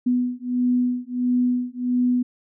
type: beating tone pair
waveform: sine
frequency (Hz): 246.9 / 248.4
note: B3 / B3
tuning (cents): 0 / +10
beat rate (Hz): 1.5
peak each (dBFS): -22 / -22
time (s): 0.06-2.23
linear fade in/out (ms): 10
effects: none